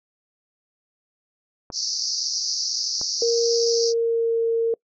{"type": "clicks", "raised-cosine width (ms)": 1, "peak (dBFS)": -22, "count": 2, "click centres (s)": [1.702, 3.014]}
{"type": "band-pass noise", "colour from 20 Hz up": "white", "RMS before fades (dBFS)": -26, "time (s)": [1.72, 3.94], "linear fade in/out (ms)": 50, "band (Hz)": [4500, 6000], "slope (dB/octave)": 96}
{"type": "tone with pitch glide", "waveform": "sine", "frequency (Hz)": [466.2, 458.2], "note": ["A#4", "A#4"], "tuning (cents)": [0, -30], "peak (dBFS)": -18, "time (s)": [3.22, 4.74], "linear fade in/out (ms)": 2, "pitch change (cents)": -30, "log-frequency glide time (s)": [3.53, 4.39]}
{"effects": ["noise-tail reverb RT60 0.1 s tail -26 dB re dry"]}